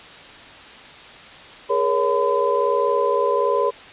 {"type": "tone cluster", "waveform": "sine", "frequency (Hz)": [413.9, 475.1, 559, 1011], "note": ["G#4", "A#4", "C#5", "B5"], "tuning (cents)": [-6, 33, 14, 40], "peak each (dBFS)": -22, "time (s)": [1.69, 3.71], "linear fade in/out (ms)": 20, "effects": ["white hiss -41 dBFS RMS until 3.92 s", "resampled to 8000 Hz"]}